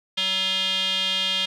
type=tone with band-pass filter; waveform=square; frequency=189.3 Hz; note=F#3; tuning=40 cents sharp; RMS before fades=-24 dBFS; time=0.17-1.46 s; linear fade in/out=10 ms; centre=3300 Hz; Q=7.2; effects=none